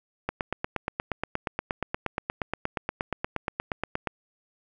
click train, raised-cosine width 0.5 ms, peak -12 dBFS, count 33, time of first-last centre 0.29-4.073 s, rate 8.46 Hz, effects none

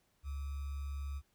sine tone with sample-and-hold, 70.1 Hz, C#2, 20 cents sharp, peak -37 dBFS, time 0.23-1.22 s, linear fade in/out 50 ms, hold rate 1225 Hz, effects pink hiss -75 dBFS RMS until 1.34 s

